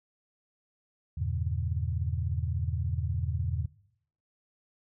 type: chord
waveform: sine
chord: E diminished seventh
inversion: none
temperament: just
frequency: 82.41 / 98.89 / 118.67 / 142.4 Hz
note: E2 / G2 / Bb2 / Db3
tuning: 0 / +16 / +31 / +47 cents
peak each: -31 / -34 / -35 / -36 dBFS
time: 1.17-3.66 s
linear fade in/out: 10 ms
effects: noise-tail reverb RT60 0.7 s tail -21 dB re dry